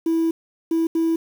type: tone bursts at uneven times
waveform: sine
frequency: 328.1 Hz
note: E4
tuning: 8 cents flat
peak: -15 dBFS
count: 3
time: 0.06-0.31 / 0.71-0.87 / 0.95-1.16 s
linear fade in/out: 5 ms
effects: tanh soft clip ceiling -15 dBFS + 7-bit